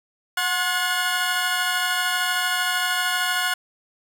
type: tone cluster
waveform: 25% pulse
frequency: 731 / 1064 / 1449 / 1718 Hz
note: F#5 / C6 / F#6 / A6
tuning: -21 / +29 / -37 / -42 cents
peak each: -25 / -25 / -20 / -25 dBFS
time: 0.37-3.54 s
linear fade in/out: 5 ms
effects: none